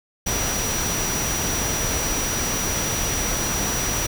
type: tone in noise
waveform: sine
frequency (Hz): 5830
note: F#8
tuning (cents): -26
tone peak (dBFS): -26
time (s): 0.26-4.07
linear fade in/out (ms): 10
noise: pink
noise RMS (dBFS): -25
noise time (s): 0.26-4.07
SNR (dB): -4
effects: none